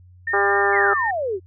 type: tone with vibrato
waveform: sine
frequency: 1810 Hz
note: A6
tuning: 48 cents sharp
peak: -21 dBFS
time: 0.27-1.11 s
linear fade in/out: 5 ms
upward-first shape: triangle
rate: 4.1 Hz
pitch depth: 22 cents each way
type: harmonic tone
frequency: 200 Hz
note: G3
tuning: 35 cents sharp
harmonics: 2 / 3 / 4 / 5 / 6 / 7 / 8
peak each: -21 / -30 / -22 / -30 / -24 / -28 / -26 dBFS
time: 0.33-0.94 s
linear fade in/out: 10 ms
type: exponential sweep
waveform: sine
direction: down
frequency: 2269 to 350 Hz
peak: -21 dBFS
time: 0.72-1.4 s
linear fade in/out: 50 ms
effects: added 90 Hz sine -45 dBFS peak until 1.46 s